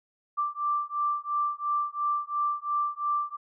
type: beating tone pair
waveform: sine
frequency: 1174.7 / 1177.6 Hz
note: D6 / D6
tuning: 0 / +4 cents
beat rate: 2.9 Hz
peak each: -29 dBFS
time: 0.37-3.37 s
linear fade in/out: 20 ms
effects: none